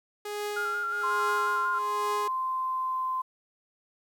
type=tone with tremolo; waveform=sawtooth; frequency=415.3 Hz; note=G#4; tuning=in tune; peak=-26 dBFS; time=0.25-2.28 s; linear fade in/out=5 ms; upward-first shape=triangle; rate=1.2 Hz; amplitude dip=85%
type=tone with vibrato; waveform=sine; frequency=1396.9 Hz; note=F6; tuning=in tune; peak=-28 dBFS; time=0.56-1.79 s; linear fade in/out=10 ms; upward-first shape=square; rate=5.5 Hz; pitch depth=25 cents each way
type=tone with pitch glide; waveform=sine; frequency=1046.5 to 1035.1 Hz; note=C6 to C6; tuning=0 to -19 cents; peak=-27 dBFS; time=1.03-3.22 s; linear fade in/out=10 ms; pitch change=-19 cents; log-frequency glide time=1.38-3.05 s
effects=10-bit